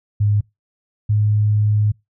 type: tone pair in turn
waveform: sine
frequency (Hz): 103.6 / 105.41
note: G#2 / G#2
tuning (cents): -4 / +26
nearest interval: unison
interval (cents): 30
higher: second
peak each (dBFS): -13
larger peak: neither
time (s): 0.2-0.41 / 1.09-1.92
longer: second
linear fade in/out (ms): 10
effects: noise-tail reverb RT60 0.2 s tail -24 dB re dry